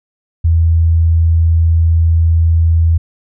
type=tone; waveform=sine; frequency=82.41 Hz; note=E2; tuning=in tune; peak=-7 dBFS; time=0.44-2.98 s; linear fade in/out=10 ms; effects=none